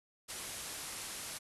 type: low-pass noise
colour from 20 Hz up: white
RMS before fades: -44 dBFS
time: 0.28-1.39 s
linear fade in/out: 20 ms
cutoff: 12000 Hz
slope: 96 dB/octave
effects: none